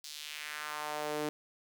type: tone with high-pass filter sweep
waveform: sawtooth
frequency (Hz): 150.5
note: D3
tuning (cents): +43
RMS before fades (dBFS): -39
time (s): 0.04-1.29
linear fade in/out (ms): 0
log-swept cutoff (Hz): 4800 to 340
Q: 1.8
effects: none